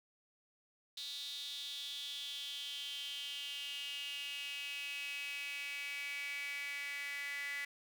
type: tone with high-pass filter sweep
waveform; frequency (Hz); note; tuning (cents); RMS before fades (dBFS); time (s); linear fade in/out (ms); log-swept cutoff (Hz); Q
sawtooth; 284.3; C#4; +44; -43; 0.97-7.65; 5; 3800 to 2000; 8.1
effects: none